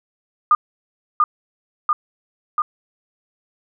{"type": "tone with echo", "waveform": "sine", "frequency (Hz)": 1215, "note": "D#6", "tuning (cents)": -42, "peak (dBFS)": -9, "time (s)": [0.51, 0.55], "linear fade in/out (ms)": 2, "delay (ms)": 690, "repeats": 3, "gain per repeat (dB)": -2, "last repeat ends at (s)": 2.62, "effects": []}